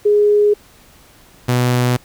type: tone pair in turn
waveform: sine / sawtooth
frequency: 415.2 / 123.71 Hz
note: G#4 / B2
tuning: 0 / +3 cents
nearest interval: octave + major sixth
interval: 2097 cents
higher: first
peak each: -9 dBFS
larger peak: neither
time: 0.05-0.54 / 1.48-1.97 s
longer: neither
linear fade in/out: 10 ms
effects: pink hiss -47 dBFS RMS until 2.04 s